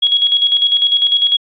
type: tone with tremolo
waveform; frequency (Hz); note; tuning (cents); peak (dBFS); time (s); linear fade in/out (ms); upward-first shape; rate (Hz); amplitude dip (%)
sine; 3322; G#7; 0; -8; 0.02-1.37; 10; square; 10; 55
effects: resampled to 11025 Hz